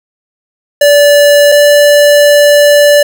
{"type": "tone pair in turn", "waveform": "square", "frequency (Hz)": [580, 583], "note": ["D5", "D5"], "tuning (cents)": [-22, -13], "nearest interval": "unison", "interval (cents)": 9, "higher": "second", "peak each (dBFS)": -3, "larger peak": "neither", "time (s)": [[0.81, 1.52], [1.52, 3.03]], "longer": "second", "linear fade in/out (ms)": 5, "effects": []}